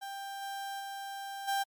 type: tone with level steps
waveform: 35% pulse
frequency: 790 Hz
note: G5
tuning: 13 cents sharp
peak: -37 / -35 / -37 / -27 dBFS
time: 0.01-1.64 s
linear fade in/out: 20 ms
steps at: 0.41 / 0.79 / 1.47 s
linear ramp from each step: 20 ms
effects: MP3 96 kbps